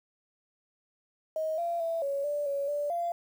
sine tone with pitch steps, 631 / 684 / 663 / 558 / 585 / 560 / 583 / 689 Hz, D#5 / F5 / E5 / C#5 / D5 / C#5 / D5 / F5, +24 / -36 / +10 / +11 / -7 / +18 / -13 / -24 cents, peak -28 dBFS, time 1.36-3.12 s, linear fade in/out 2 ms, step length 220 ms, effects 9-bit

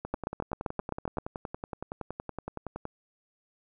two click trains, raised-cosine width 1 ms, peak -16 / -21 dBFS, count 9 / 31, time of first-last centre 0.14-1.184 / 0.05-2.854 s, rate 7.66 / 10.7 Hz, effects none

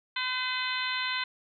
harmonic tone, 509 Hz, C5, 48 cents flat, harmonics 2 / 3 / 4 / 5 / 6 / 7 / 8, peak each -36 / -35 / -35 / -37 / -38 / -37 / -37 dBFS, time 0.16-1.24 s, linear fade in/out 5 ms, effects none

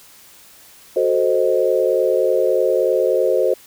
sine chord, F# diminished seventh, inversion none, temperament equal, 370 / 440 / 523.3 / 622.3 Hz, F#4 / A4 / C5 / Eb5, 0 / 0 / 0 / 0 cents, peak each -20 / -20 / -17 / -22 dBFS, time 0.96-3.54 s, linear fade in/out 5 ms, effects white hiss -46 dBFS RMS until 3.66 s

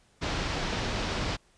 pink low-pass noise, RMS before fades -31 dBFS, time 0.21-1.37 s, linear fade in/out 20 ms, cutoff 5500 Hz, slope 24 dB/octave, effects pink hiss -64 dBFS RMS until 1.57 s + resampled to 22050 Hz

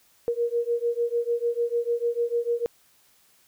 sine beating tone pair, 469.3 / 476 Hz, A#4 / A#4, +12 / +36 cents, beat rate 6.7 Hz, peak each -26 dBFS, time 0.28-2.66 s, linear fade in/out 0 ms, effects white hiss -61 dBFS RMS until 3.47 s

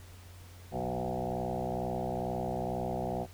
sine tone with frequency modulation, 440 Hz, A4, in tune, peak -31 dBFS, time 0.71-3.27 s, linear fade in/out 50 ms, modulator 62.2 Hz, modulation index 5.6, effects added 90 Hz sine -49 dBFS peak until 3.33 s + pink hiss -56 dBFS RMS until 3.33 s

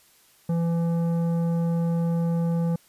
sine tone with tanh clipping, 168.2 Hz, E3, 35 cents sharp, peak -23 dBFS, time 0.49-2.76 s, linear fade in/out 5 ms, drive 11 dB, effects white hiss -58 dBFS RMS until 2.88 s + resampled to 32000 Hz

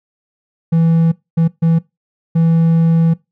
triangle tone bursts at uneven times, 164.81 Hz, E3, in tune, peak -7 dBFS, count 4, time 0.72-1.12 / 1.37-1.48 / 1.62-1.79 / 2.35-3.14 s, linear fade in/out 10 ms, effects noise-tail reverb RT60 0.2 s tail -21 dB re dry

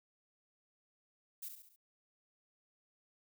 violet noise with echo, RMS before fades -44 dBFS, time 1.42-1.49 s, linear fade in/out 10 ms, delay 68 ms, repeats 4, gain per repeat -6 dB, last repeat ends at 1.762 s, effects none

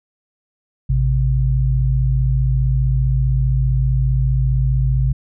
sine tone pair together, 55.54 / 130.8 Hz, A1 / C3, +17 / 0 cents, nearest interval octave + minor third, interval 1483 cents, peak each -16 dBFS, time 0.89-5.13 s, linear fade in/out 10 ms, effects none

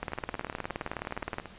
two click trains, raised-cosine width 0.5 ms, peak -17 / -24 dBFS, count 27 / 24, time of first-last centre 0.03-1.384 / 0.12-1.457 s, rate 19.2 / 17.2 Hz, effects pink hiss -51 dBFS RMS until 1.58 s + resampled to 8000 Hz

